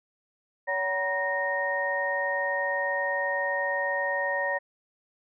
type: tone cluster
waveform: sine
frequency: 564 / 753 / 954 / 1854 Hz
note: C#5 / F#5 / A#5 / A#6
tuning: +30 / +30 / +40 / -10 cents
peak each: -30 / -36 / -33 / -28 dBFS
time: 0.67-4.59 s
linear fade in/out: 20 ms
effects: none